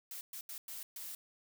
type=noise bursts at uneven times; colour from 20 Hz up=blue; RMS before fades=-45 dBFS; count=5; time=0.11-0.21 / 0.33-0.41 / 0.49-0.58 / 0.68-0.83 / 0.96-1.15 s; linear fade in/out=2 ms; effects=none